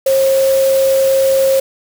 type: tone in noise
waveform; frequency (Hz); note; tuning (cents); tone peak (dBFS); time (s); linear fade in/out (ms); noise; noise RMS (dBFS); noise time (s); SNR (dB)
sine; 537; C5; +45; -9; 0.06-1.6; 5; white; -25; 0.06-1.6; +13
effects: none